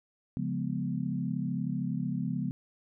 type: chord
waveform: sine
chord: C# dominant seventh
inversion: none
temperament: equal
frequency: 138.59 / 174.61 / 207.7 / 246.9 Hz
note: C#3 / E#3 / G#3 / B3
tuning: 0 / 0 / 0 / 0 cents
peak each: -35 / -34 / -36 / -35 dBFS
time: 0.37-2.51 s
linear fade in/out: 0 ms
effects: none